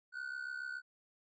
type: ring-modulated tone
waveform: triangle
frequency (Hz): 1483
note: F#6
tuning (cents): +4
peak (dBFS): -35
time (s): 0.12-0.82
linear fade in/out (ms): 50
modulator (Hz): 33.5
effects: resampled to 16000 Hz